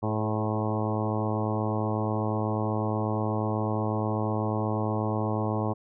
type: harmonic tone with a mistuned harmonic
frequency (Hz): 108.2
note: A2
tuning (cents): -29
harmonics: 1 / 2 / 3 / 4 / 5 / 6 / 7 / 8 / 9 / 10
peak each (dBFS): -29 / -32 / -34 / -35 / -36 / -37 / -37 / -38 / -39 / -39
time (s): 0.02-5.74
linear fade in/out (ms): 20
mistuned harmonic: 4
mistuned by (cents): -25
effects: none